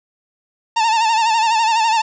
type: tone with vibrato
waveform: 45% pulse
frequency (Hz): 897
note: A5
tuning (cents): +33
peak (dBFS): -13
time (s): 0.76-2.02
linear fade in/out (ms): 10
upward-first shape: sine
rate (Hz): 12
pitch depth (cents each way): 67
effects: resampled to 16000 Hz + 7-bit